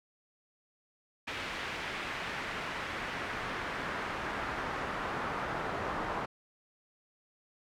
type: noise with band-pass filter sweep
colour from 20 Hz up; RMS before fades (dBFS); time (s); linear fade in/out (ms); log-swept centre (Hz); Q
brown; -37; 1.27-6.26; 10; 2400 to 1100; 1.2
effects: none